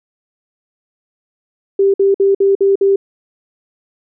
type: tone bursts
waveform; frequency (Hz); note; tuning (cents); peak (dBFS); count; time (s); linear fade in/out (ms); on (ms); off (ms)
sine; 393.4; G4; +6; -8; 6; 1.79-2.96; 5; 150; 54
effects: none